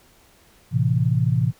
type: chord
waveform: sine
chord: A minor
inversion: none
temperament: equal with one note detuned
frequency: 111.54 / 130.81 / 164.81 Hz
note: A2 / C3 / E3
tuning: +24 / 0 / 0 cents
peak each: -21 / -20 / -23 dBFS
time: 0.71-1.53 s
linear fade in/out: 50 ms
effects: pink hiss -55 dBFS RMS until 1.59 s